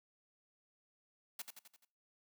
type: noise with echo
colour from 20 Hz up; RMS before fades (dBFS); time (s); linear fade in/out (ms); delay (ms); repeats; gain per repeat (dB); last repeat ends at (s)
white; -43; 1.39-1.42; 5; 86; 5; -5; 1.85
effects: noise-tail reverb RT60 0.4 s tail -21 dB re dry + high-pass 200 Hz 12 dB/octave